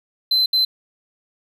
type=tone bursts at uneven times; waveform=triangle; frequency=4066 Hz; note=B7; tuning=50 cents sharp; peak=-13 dBFS; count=2; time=0.31-0.46 / 0.53-0.65 s; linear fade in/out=5 ms; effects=none